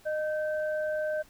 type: tone pair together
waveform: sine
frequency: 614.3 / 1548 Hz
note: D#5 / G6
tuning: -22 / -22 cents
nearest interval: octave + major third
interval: 1600 cents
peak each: -28 / -37 dBFS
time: 0.05-1.23 s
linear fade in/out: 20 ms
effects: pink hiss -58 dBFS RMS until 1.29 s